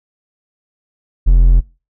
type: tone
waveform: triangle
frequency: 43.01 Hz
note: F1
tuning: 26 cents flat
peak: -3 dBFS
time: 1.26-1.61 s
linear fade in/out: 20 ms
effects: noise-tail reverb RT60 0.3 s tail -22 dB re dry